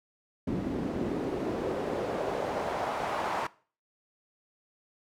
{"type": "noise with band-pass filter sweep", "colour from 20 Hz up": "pink", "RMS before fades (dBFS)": -32, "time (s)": [0.47, 3.47], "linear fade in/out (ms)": 5, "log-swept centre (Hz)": [230, 960], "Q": 1.7, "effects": ["noise-tail reverb RT60 0.4 s tail -20 dB re dry"]}